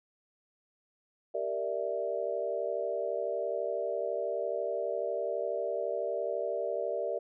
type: chord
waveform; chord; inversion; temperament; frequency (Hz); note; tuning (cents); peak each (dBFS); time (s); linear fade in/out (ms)
sine; E half-diminished seventh; first; equal; 392 / 466.2 / 587.3 / 659.3; G4 / Bb4 / D5 / E5; 0 / 0 / 0 / 0; -38 / -36 / -34 / -36; 1.34-7.19; 10
effects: none